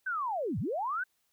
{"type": "linear two-way sweep", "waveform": "sine", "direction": "down then up", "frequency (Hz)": [1568, 82.41, 1568], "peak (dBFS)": -30, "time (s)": [0.06, 1.04], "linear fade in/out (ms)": 10, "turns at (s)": 0.59, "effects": ["white hiss -75 dBFS RMS until 1.32 s"]}